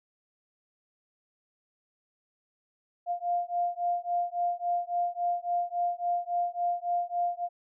sine beating tone pair, 699 / 702.6 Hz, F5 / F5, +1 / +10 cents, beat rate 3.6 Hz, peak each -30 dBFS, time 3.06-7.49 s, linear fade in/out 50 ms, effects none

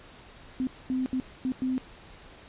sine tone bursts at uneven times, 258 Hz, C4, 24 cents flat, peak -25 dBFS, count 5, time 0.6-0.67 / 0.9-1.06 / 1.13-1.2 / 1.45-1.52 / 1.62-1.78 s, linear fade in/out 0 ms, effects pink hiss -50 dBFS RMS until 2.48 s + resampled to 8000 Hz

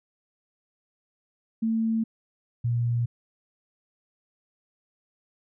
sine tone pair in turn, 224.3 / 118.82 Hz, A3 / A#2, +34 / +34 cents, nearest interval major seventh, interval 1100 cents, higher first, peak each -22 dBFS, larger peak neither, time 1.62-2.04 / 2.64-3.06 s, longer neither, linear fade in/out 10 ms, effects none

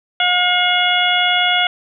harmonic tone with a mistuned harmonic, 718 Hz, F5, 48 cents sharp, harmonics 1 / 2 / 3 / 4 / 5, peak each -19 / -19 / -19 / -19 / -19 dBFS, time 0.2-1.67 s, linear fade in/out 2 ms, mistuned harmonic 5, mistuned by -98 cents, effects none

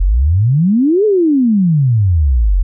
sine exponential two-way sweep, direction up then down, 41.2 to 440 to 41.2 Hz, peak -8 dBFS, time 0-2.63 s, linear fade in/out 10 ms, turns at 1.05 s, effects none

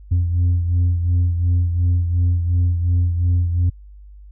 sine beating tone pair, 87.31 / 90.11 Hz, F2 / F#2, 0 / -45 cents, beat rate 2.8 Hz, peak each -13 / -21 dBFS, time 0.11-3.7 s, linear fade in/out 10 ms, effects tanh soft clip ceiling -12 dBFS + added 50 Hz sine -38 dBFS peak until 4.31 s

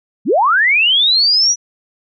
sine linear sweep, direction up, 153.2 to 5920 Hz, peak -9 dBFS, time 0.25-1.56 s, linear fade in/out 50 ms, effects none

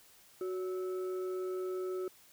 sine tone with frequency modulation, 369.5 Hz, F#4, 2 cents flat, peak -34 dBFS, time 0.41-2.08 s, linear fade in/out 2 ms, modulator 934 Hz, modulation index 0.36, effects white hiss -61 dBFS RMS until 2.32 s

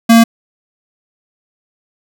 square tone, 229.4 Hz, A#3, 28 cents flat, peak -4 dBFS, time 0.09-0.24 s, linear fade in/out 10 ms, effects none

